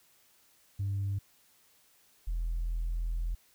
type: tone pair in turn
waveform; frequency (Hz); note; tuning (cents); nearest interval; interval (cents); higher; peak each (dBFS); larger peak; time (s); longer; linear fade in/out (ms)
sine; 99 / 41.62; G2 / E1; +18 / +17; octave + minor third; 1501; first; -28; neither; 0.79-1.19 / 2.27-3.35; second; 10
effects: tanh soft clip ceiling -27 dBFS + white hiss -65 dBFS RMS until 3.54 s